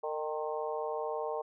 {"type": "harmonic tone with a mistuned harmonic", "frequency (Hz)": 152.7, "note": "D#3", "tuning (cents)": -32, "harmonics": [3, 4, 5, 6, 7], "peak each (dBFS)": [-36, -38, -40, -42, -43], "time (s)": [0.03, 1.42], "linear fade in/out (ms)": 10, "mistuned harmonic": 5, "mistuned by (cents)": 42, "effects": []}